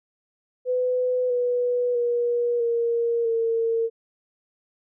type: tone with pitch steps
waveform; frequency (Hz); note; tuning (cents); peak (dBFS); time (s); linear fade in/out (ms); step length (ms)
sine; 502 / 490.3 / 478.8 / 467.6 / 456.6; B4 / B4 / A#4 / A#4 / A#4; +28 / -13 / +46 / +5 / -36; -20; 0.65-3.9; 50; 650
effects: none